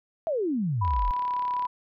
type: exponential sweep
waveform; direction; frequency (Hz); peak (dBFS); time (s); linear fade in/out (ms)
sine; down; 679 to 37.08; -24; 0.27-1.11; 0
type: tone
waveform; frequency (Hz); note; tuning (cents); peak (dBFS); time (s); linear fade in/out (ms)
sine; 987.8; B5; 0; -25; 0.81-1.67; 10
type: click train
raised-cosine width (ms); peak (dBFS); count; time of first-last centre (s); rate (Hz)
0.3; -27; 29; 0.85-1.652; 34.9
effects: none